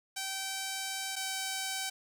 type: tone pair in turn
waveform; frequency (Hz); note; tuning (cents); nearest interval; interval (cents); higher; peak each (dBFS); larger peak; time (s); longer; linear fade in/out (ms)
5% pulse; 773 / 769.1; G5 / G5; -24 / -33; unison; 9; first; -23 / -22; second; 0.16-1.16 / 1.16-1.9; first; 10
effects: none